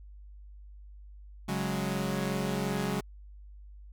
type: chord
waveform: sawtooth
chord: C# suspended fourth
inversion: none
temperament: equal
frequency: 138.59 / 185 / 207.7 Hz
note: C#3 / F#3 / G#3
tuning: 0 / 0 / 0 cents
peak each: -31 / -29 / -30 dBFS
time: 1.48-3.01 s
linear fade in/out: 10 ms
effects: added 50 Hz sine -46 dBFS peak until 3.92 s